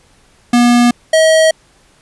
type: tone pair in turn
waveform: square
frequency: 241 / 638 Hz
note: B3 / D#5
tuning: -42 / +43 cents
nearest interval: octave + perfect fourth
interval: 1685 cents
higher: second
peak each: -7 dBFS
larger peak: neither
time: 0.53-0.91 / 1.13-1.51 s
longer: neither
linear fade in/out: 5 ms
effects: pink hiss -50 dBFS RMS until 2.01 s + resampled to 24000 Hz